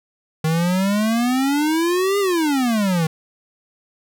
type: exponential two-way sweep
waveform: square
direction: up then down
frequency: 155.56 to 409.1 to 155.56 Hz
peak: -17 dBFS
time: 0.44-3.07 s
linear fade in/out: 5 ms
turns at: 2.19 s
effects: none